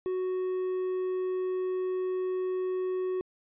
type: tone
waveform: triangle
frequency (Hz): 370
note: F#4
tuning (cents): 0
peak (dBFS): -26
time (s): 0.06-3.21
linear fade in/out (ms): 0
effects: resampled to 8000 Hz